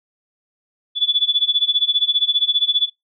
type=tone with tremolo; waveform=sine; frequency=3448 Hz; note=A7; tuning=36 cents flat; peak=-11 dBFS; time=0.95-2.9 s; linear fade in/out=50 ms; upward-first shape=sine; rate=15 Hz; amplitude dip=90%; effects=noise-tail reverb RT60 0.2 s tail -26 dB re dry